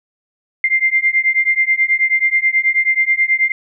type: beating tone pair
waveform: sine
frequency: 2093 / 2102.3 Hz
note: C7 / C7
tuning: 0 / +8 cents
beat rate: 9.3 Hz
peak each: -15 dBFS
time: 0.64-3.52 s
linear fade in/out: 2 ms
effects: none